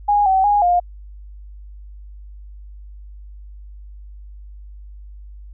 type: tone with pitch steps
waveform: sine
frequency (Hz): 823 / 763 / 823 / 707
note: G#5 / G5 / G#5 / F5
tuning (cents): -16 / -47 / -16 / +21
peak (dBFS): -12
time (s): 0.08-0.8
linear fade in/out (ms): 10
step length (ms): 180
effects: added 50 Hz sine -35 dBFS peak until 5.53 s